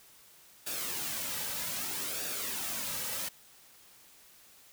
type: noise with flanger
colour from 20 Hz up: white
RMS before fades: -36 dBFS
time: 0.66-3.29 s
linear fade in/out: 10 ms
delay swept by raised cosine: 0.96 to 2.86 ms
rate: 0.63 Hz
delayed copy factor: -0.55
effects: white hiss -58 dBFS RMS until 4.72 s